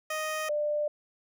15% pulse / sine tone pair in turn, 622.3 / 595.1 Hz, D#5 / D5, 0 / +23 cents, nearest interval minor second, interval 77 cents, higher first, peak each -24 / -26 dBFS, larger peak first, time 0.1-0.49 / 0.49-0.88 s, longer neither, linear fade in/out 5 ms, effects none

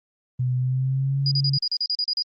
sine tone with pitch glide, 126.1 to 138.31 Hz, B2 to C#3, +36 to -4 cents, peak -20 dBFS, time 0.39-1.58 s, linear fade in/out 10 ms, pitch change +160 cents, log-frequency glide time 0.56-1.2 s
sine tone bursts, 4895 Hz, D#8, 29 cents flat, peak -21 dBFS, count 11, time 1.26-2.224 s, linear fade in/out 2 ms, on 54 ms, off 37 ms
effects Opus 24 kbps

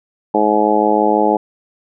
harmonic tone, 106.1 Hz, G#2, 38 cents sharp, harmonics 2 / 3 / 4 / 5 / 6 / 7 / 8, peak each -21 / -18 / -18 / -19 / -21 / -20 / -16 dBFS, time 0.34-1.37 s, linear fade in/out 5 ms, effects none

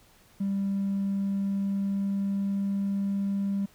triangle tone with pitch glide, 197.1 to 198.24 Hz, G3 to G3, +10 to +20 cents, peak -22 dBFS, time 0.4-3.66 s, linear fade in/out 10 ms, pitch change +10 cents, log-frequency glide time 1.08-2.86 s, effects tanh soft clip ceiling -22 dBFS + pink hiss -59 dBFS RMS until 3.74 s

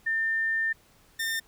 sine / sawtooth tone pair in turn, 1800 / 1808 Hz, A6 / A6, +39 / +47 cents, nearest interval unison, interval 8 cents, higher second, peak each -24 dBFS, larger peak neither, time 0.06-0.73 / 1.19-1.4 s, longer first, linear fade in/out 10 ms, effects pink hiss -60 dBFS RMS until 1.47 s

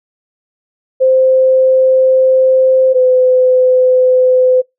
sine tone pair in turn, 521 / 509.4 Hz, C5 / C5, -7 / -46 cents, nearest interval unison, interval 39 cents, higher first, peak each -6 dBFS, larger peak neither, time 1-2.94 / 2.94-4.62 s, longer first, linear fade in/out 20 ms, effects noise-tail reverb RT60 0.2 s tail -25 dB re dry

